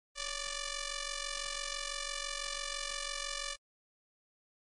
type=ring-modulated tone; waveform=5% pulse; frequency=586 Hz; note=D5; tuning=4 cents flat; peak=-22 dBFS; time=0.15-3.57 s; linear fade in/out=50 ms; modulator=609 Hz; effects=MP3 48 kbps